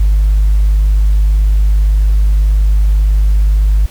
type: tone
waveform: sine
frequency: 50.9 Hz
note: G#1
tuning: 34 cents flat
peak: -5 dBFS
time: 0-3.86 s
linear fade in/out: 5 ms
effects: tanh soft clip ceiling -4 dBFS + pink hiss -38 dBFS RMS until 3.9 s